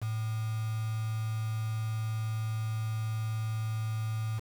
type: tone with quantisation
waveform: sine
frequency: 110.1 Hz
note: A2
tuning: 2 cents sharp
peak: -30 dBFS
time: 0.01-4.4 s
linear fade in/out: 20 ms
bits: 7
effects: none